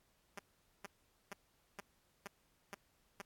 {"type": "tone bursts", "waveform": "5% pulse", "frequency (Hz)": 200, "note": "G3", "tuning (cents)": 35, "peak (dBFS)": -33, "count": 7, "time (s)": [0.37, 3.217], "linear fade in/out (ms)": 5, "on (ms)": 21, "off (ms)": 450, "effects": ["pink hiss -75 dBFS RMS until 3.25 s", "AAC 64 kbps"]}